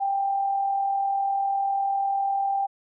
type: tone with amplitude modulation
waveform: sine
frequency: 789 Hz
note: G5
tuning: 11 cents sharp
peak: -20 dBFS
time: 0-2.67 s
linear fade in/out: 20 ms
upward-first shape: sine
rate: 40 Hz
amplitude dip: 40%
effects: none